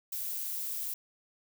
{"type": "noise", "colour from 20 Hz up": "violet", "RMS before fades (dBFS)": -36, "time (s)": [0.12, 0.94], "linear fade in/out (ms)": 5, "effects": []}